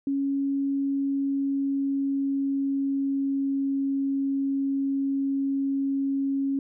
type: tone with pitch glide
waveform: sine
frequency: 276.7 to 274.3 Hz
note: C#4 to C#4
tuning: -3 to -18 cents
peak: -23 dBFS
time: 0.07-6.59 s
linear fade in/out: 2 ms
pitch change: -15 cents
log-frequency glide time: 0.66-3.83 s
effects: none